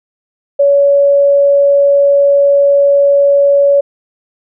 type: tone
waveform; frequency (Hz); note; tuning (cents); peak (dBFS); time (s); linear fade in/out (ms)
sine; 564; C#5; +30; -5; 0.59-3.81; 10
effects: none

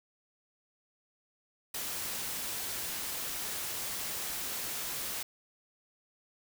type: noise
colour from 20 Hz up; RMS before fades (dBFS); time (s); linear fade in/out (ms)
white; -37; 1.74-5.23; 5
effects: none

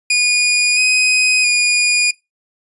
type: tone with pitch steps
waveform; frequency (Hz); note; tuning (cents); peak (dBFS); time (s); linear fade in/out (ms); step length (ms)
sawtooth; 2449 / 2506 / 2443; D#7 / D#7 / D#7; -28 / +12 / -32; -8; 0.1-2.11; 5; 670
effects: noise-tail reverb RT60 0.2 s tail -21 dB re dry + resampled to 24000 Hz

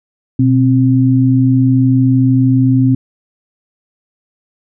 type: tone pair together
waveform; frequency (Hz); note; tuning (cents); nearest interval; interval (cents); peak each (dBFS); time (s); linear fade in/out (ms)
sine; 123.8 / 263.2; B2 / C4; +5 / +10; octave + minor second; 1305; -10; 0.39-2.95; 5
effects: none

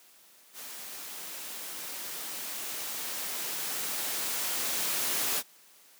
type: noise with level ramp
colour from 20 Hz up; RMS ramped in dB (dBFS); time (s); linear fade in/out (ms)
white; -43 to -29; 0.53-5.43; 50
effects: white hiss -58 dBFS RMS until 5.99 s + high-pass 200 Hz 12 dB/octave

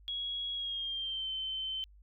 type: tone with pitch glide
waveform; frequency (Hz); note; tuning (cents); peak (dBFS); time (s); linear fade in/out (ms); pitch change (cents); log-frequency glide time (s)
sine; 3322 to 3082; G#7 to G7; 0 to -30; -34; 0.08-1.84; 0; -130; 0.54-1.3
effects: added 50 Hz sine -55 dBFS peak until 2.02 s

